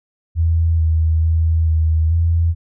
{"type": "tone with pitch steps", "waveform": "sine", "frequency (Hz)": [82.4, 80.2, 81.2, 79.8, 83.5], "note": ["E2", "E2", "E2", "D#2", "E2"], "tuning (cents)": [0, -47, -26, 44, 23], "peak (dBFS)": -12, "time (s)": [0.35, 2.55], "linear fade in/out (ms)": 50, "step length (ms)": 440, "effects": []}